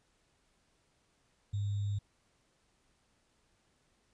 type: tone with sample-and-hold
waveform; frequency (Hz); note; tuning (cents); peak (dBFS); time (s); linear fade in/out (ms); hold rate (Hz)
sine; 101.5; G#2; -39; -31; 1.53-1.99; 10; 3675
effects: pink hiss -73 dBFS RMS until 4.13 s + resampled to 22050 Hz